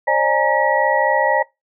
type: tone cluster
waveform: sine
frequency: 537 / 601 / 836 / 930 / 1924 Hz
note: C5 / D5 / G#5 / A#5 / B6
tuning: +45 / +40 / +11 / -4 / -46 cents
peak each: -20 dBFS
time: 0.07-1.43 s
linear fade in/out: 10 ms
effects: noise-tail reverb RT60 0.2 s tail -23 dB re dry